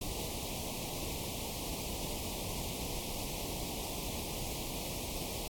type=band-stop noise; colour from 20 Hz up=pink; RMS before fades=-39 dBFS; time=0.01-5.48 s; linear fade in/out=5 ms; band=1000 to 2300 Hz; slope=48 dB/octave; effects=AAC 64 kbps